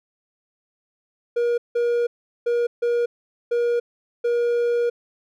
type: tone bursts at uneven times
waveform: triangle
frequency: 476.1 Hz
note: A#4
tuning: 37 cents sharp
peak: -16 dBFS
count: 6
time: 1.36-1.58 / 1.75-2.07 / 2.46-2.67 / 2.82-3.06 / 3.51-3.8 / 4.24-4.9 s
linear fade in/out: 10 ms
effects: none